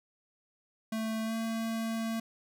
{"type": "tone with pitch glide", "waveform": "square", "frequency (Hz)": [221.4, 225.5], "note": ["A3", "A3"], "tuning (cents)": [11, 43], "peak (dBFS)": -32, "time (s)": [0.92, 2.2], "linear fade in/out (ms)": 5, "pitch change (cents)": 32, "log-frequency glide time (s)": [1.24, 1.34], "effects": []}